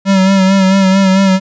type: tone with vibrato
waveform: square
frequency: 192 Hz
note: G3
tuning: 36 cents flat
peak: -7 dBFS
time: 0.05-1.4 s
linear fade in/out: 50 ms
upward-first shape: sine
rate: 4.5 Hz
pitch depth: 38 cents each way
effects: resampled to 16000 Hz